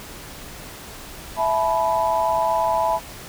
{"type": "chord", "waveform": "sine", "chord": "E suspended fourth", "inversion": "none", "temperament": "equal with one note detuned", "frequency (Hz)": [659.3, 860.4, 987.8], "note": ["E5", "A5", "B5"], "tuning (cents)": [0, -39, 0], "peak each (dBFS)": -22, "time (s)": [1.36, 3], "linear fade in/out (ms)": 50, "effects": ["pink hiss -38 dBFS RMS until 3.28 s"]}